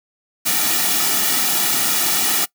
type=noise with comb filter; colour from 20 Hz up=white; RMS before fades=-18 dBFS; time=0.45-2.46 s; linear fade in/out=20 ms; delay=1.9 ms; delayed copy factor=-0.65; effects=noise-tail reverb RT60 0.1 s tail -22 dB re dry + high-pass 150 Hz 12 dB/octave